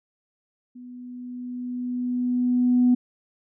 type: tone with level ramp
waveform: sine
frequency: 247.5 Hz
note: B3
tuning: 4 cents sharp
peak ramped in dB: -39 to -13 dBFS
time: 0.75-2.95 s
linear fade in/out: 10 ms
effects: tanh soft clip ceiling -10 dBFS